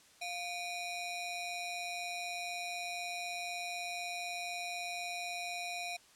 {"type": "ring-modulated tone", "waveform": "sawtooth", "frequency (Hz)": 1580, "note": "G6", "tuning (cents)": 13, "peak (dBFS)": -31, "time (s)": [0.21, 5.97], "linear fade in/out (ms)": 10, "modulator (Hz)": 878, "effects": ["white hiss -62 dBFS RMS until 6.15 s", "low-pass 9000 Hz 12 dB/octave"]}